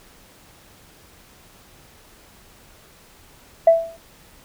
sine tone with exponential decay, 662 Hz, E5, 7 cents sharp, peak -5 dBFS, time 3.67-3.97 s, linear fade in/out 5 ms, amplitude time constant 65 ms, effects tanh soft clip ceiling -2 dBFS + pink hiss -50 dBFS RMS until 4.44 s

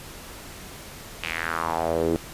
sawtooth tone with band-pass filter sweep, 82.41 Hz, E2, in tune, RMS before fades -26 dBFS, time 1.23-2.16 s, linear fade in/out 0 ms, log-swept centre 2700 to 340 Hz, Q 3.5, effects pink hiss -41 dBFS RMS until 2.33 s + resampled to 32000 Hz

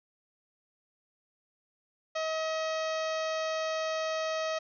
harmonic tone with a mistuned harmonic, 636 Hz, D#5, 38 cents sharp, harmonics 1 / 2 / 3 / 4 / 5 / 6 / 7 / 8 / 9 / 10, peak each -31 / -37 / -41 / -43 / -45 / -47 / -48 / -49 / -50 / -51 dBFS, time 2.15-4.59 s, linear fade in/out 10 ms, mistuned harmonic 8, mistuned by +21 cents, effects none

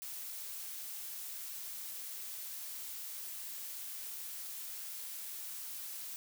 blue noise, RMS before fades -44 dBFS, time 0.02-6.16 s, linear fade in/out 0 ms, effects none

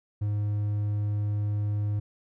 triangle tone, 103.83 Hz, G#2, in tune, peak -23 dBFS, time 0.21-2 s, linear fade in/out 10 ms, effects none

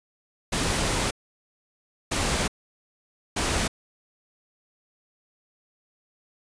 pink noise bursts at uneven times, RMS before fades -25 dBFS, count 3, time 0.52-1.11 / 2.11-2.48 / 3.36-3.68 s, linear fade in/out 10 ms, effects resampled to 22050 Hz

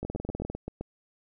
two click trains, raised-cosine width 2 ms, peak -21 / -20 dBFS, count 7 / 10, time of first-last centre 0.03-0.81 / 0.05-0.5 s, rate 7.69 / 20 Hz, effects none

